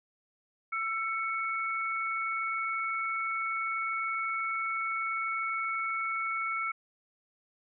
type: tone pair together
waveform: sine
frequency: 1336.3 / 2217 Hz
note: E6 / C#7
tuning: +23 / 0 cents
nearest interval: major sixth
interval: 877 cents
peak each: -32 / -33 dBFS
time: 0.72-6.72 s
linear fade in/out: 10 ms
effects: none